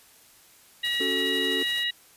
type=harmonic tone; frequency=958 Hz; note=A#5; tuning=47 cents sharp; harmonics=2 / 3 / 4; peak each=-29 / -29 / -29 dBFS; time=0.83-1.91 s; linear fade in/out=10 ms
type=noise with tremolo; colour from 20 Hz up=white; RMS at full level=-40 dBFS; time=0.84-1.84 s; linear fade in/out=10 ms; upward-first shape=triangle; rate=12 Hz; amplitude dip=45%
type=chord; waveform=triangle; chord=F# minor; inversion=second; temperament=equal; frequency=277.2 / 370 / 440 Hz; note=C#4 / F#4 / A4; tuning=0 / 0 / 0 cents; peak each=-30 dBFS; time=1-1.63 s; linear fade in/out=5 ms
effects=white hiss -55 dBFS RMS until 2.16 s + resampled to 32000 Hz